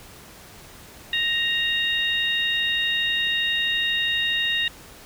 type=harmonic tone; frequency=932.3 Hz; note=A#5; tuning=in tune; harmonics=2 / 3 / 4; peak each=-25 / -25 / -25 dBFS; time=1.13-4.68 s; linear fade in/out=2 ms; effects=pink hiss -45 dBFS RMS until 5.05 s